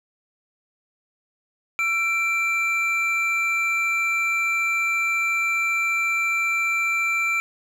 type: tone pair together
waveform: triangle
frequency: 1342.7 / 2349 Hz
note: E6 / D7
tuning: +31 / 0 cents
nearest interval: minor seventh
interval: 969 cents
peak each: -26 / -19 dBFS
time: 1.79-7.4 s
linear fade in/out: 0 ms
effects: none